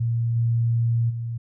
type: tone with level steps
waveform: sine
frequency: 116.54 Hz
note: A#2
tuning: in tune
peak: -20 / -18 / -26 dBFS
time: 0-1.38 s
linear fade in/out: 10 ms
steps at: 0.35 / 1.09 s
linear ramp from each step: 20 ms
effects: none